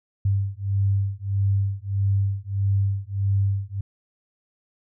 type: beating tone pair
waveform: sine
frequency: 98 / 99.6 Hz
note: G2 / G2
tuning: 0 / +28 cents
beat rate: 1.6 Hz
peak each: -23 dBFS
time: 0.25-3.81 s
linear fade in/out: 5 ms
effects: none